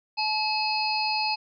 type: harmonic tone with a mistuned harmonic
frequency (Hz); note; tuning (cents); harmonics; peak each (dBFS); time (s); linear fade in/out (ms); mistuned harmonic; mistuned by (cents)
860; A5; -40; 1 / 3 / 5 / 6; -27 / -30 / -30 / -31; 0.17-1.36; 20; 6; -88
effects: none